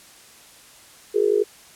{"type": "tone with amplitude modulation", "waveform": "sine", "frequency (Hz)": 415.3, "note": "G#4", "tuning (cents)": 0, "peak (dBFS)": -12, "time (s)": [1.14, 1.44], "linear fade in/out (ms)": 20, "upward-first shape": "sine", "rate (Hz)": 51.1, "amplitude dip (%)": 95, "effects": ["white hiss -48 dBFS RMS until 1.75 s", "low-pass 11000 Hz 12 dB/octave"]}